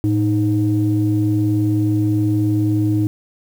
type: tone pair together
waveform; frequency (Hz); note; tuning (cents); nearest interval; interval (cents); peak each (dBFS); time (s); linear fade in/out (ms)
sine; 109.99 / 311.1; A2 / D#4; 0 / 0; octave + tritone; 1800; -16; 0.04-3.07; 0
effects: tanh soft clip ceiling -7 dBFS + 7-bit